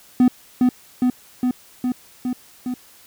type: tone with echo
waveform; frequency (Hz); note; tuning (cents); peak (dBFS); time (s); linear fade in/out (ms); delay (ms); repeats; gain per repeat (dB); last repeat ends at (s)
triangle; 250; B3; +21; -8; 0.2-0.28; 2; 410; 6; -2; 2.74
effects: white hiss -49 dBFS RMS until 3.06 s

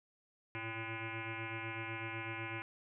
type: tone with frequency modulation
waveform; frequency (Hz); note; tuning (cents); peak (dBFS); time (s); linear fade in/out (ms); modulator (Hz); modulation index
sine; 1244.5; D#6; 0; -39; 0.55-2.62; 0; 227; 5.9
effects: none

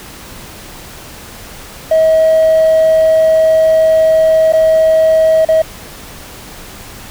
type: tone with dropouts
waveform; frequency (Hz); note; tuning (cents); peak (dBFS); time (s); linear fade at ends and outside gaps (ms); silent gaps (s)
triangle; 639; D#5; +46; -3; 1.91-5.62; 5; 4.524-4.534 / 5.45-5.487
effects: tanh soft clip ceiling -2 dBFS + pink hiss -32 dBFS RMS until 7.1 s

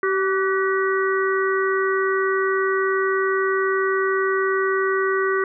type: harmonic tone with a mistuned harmonic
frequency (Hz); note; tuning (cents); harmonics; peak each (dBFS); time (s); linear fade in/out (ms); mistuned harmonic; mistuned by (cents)
384.9; G4; -32; 1 / 3 / 4 / 5; -20 / -25 / -26 / -27; 0.03-5.44; 2; 4; -55
effects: none

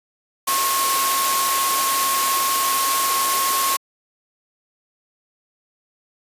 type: tone in noise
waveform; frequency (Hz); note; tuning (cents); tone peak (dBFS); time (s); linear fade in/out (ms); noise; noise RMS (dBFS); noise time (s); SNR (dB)
sine; 1085; C#6; -37; -20; 0.47-3.77; 10; white; -21; 0.47-3.77; -2
effects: high-pass 300 Hz 12 dB/octave + resampled to 32000 Hz

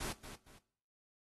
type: noise with echo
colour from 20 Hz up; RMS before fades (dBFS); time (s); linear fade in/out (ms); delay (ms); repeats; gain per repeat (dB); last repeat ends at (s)
pink; -41; 0-0.13; 10; 230; 2; -10; 0.59
effects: noise-tail reverb RT60 0.6 s tail -18 dB re dry + AAC 32 kbps

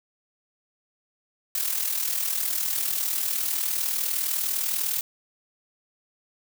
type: noise with amplitude modulation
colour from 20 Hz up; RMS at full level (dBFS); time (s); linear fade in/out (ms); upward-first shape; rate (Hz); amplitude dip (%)
blue; -24; 1.55-5.01; 2; sine; 39.9; 60
effects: none

